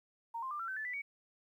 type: tone with pitch steps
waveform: sine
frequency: 924 / 1049.2 / 1191.4 / 1352.8 / 1536.1 / 1744.3 / 1980.6 / 2249 Hz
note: A#5 / C6 / D6 / E6 / G6 / A6 / B6 / C#7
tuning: -16 / +4 / +24 / +44 / -36 / -16 / +4 / +24 cents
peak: -37 dBFS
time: 0.34-1.02 s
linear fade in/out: 10 ms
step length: 85 ms
effects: 12-bit